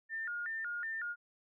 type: tone with vibrato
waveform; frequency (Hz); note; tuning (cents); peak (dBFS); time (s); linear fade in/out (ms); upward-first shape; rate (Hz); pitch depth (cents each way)
sine; 1600; G6; +35; -36; 0.09-1.16; 50; square; 2.7; 200
effects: none